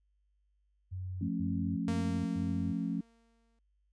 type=tone bursts; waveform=sine; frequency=92.5 Hz; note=F#2; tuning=in tune; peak=-36 dBFS; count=4; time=0.91-2.73 s; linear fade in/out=20 ms; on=380 ms; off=100 ms
type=chord; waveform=sine; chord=F augmented; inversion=none; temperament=just; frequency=174.61 / 218.3 / 272.8 Hz; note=F3 / A3 / C#4; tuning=0 / -13 / -28 cents; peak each=-35 / -36 / -36 dBFS; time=1.21-3.01 s; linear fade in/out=5 ms
type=tone with exponential decay; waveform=sawtooth; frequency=230 Hz; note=A#3; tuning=23 cents flat; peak=-31 dBFS; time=1.88-3.59 s; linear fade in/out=0 ms; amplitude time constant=370 ms
effects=added 50 Hz sine -70 dBFS peak until 3.92 s + resampled to 22050 Hz